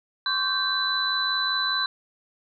sine tone cluster, 1046 / 1131 / 1563 / 3996 Hz, C6 / C#6 / G6 / B7, -1 / +34 / -6 / +20 cents, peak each -32 / -32 / -27 / -25 dBFS, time 0.26-1.86 s, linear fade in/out 2 ms, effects none

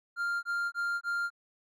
triangle tone bursts, 1396.9 Hz, F6, in tune, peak -27 dBFS, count 4, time 0.16-1.303 s, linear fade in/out 50 ms, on 270 ms, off 21 ms, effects none

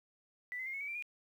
sine tone with pitch steps, 1979 / 2049 / 2121 / 2196 / 2273 / 2353 / 2436 Hz, B6 / C7 / C7 / C#7 / C#7 / D7 / D#7, +3 / -37 / +23 / -17 / +43 / +3 / -37 cents, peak -38 dBFS, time 0.52-1.024 s, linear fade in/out 0 ms, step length 72 ms, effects 11-bit

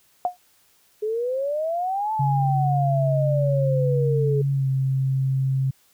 sine tone with exponential decay, 719 Hz, F#5, 50 cents flat, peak -15 dBFS, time 0.25-0.37 s, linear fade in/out 1 ms, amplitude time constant 24 ms
sine exponential two-way sweep, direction up then down, 419.3 to 880 to 419.3 Hz, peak -22 dBFS, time 1.02-4.42 s, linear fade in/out 10 ms, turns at 2.13 s
sine tone with pitch glide, 138.59 to 133.41 Hz, C#3 to C3, 0 to +34 cents, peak -19 dBFS, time 2.19-5.71 s, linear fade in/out 10 ms, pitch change -66 cents, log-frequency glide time 4.51-4.68 s
effects white hiss -60 dBFS RMS until 5.93 s

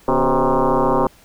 sine tone with frequency modulation, 278.9 Hz, C#4, 11 cents sharp, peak -13 dBFS, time 0.08-1.07 s, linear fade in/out 2 ms, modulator 131 Hz, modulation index 6.5, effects pink hiss -50 dBFS RMS until 1.24 s

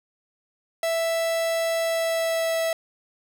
45% pulse tone with pitch glide, 660 to 655.1 Hz, E5 to E5, +2 to -11 cents, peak -22 dBFS, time 0.83-2.73 s, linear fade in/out 2 ms, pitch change -13 cents, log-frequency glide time 1.83-2.62 s, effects none

